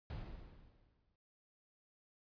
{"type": "noise with exponential decay", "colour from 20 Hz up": "brown", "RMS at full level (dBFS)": -42, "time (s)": [0.1, 1.16], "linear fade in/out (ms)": 1, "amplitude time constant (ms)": 230, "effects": ["resampled to 11025 Hz"]}